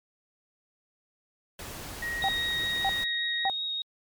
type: noise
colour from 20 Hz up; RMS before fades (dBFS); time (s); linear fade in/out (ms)
pink; -40; 1.59-3.04; 2
type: tone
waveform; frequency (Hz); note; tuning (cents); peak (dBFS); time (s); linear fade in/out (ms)
sine; 1887; A#6; +21; -30; 2.02-3.49; 5
type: tone with vibrato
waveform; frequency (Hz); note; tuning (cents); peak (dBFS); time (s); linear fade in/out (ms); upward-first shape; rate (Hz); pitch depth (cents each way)
sine; 3755; A#7; +12; -29; 2.22-3.82; 2; triangle; 5.1; 13
type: tone bursts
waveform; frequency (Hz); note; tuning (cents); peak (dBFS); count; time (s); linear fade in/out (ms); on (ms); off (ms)
sine; 781; G5; -7; -24; 3; 2.24-3.498; 0; 46; 560
effects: MP3 96 kbps